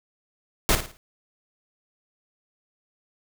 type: noise with echo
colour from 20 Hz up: pink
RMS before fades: -19 dBFS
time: 0.69-0.75 s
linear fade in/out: 0 ms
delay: 55 ms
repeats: 4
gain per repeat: -9 dB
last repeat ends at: 0.97 s
effects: none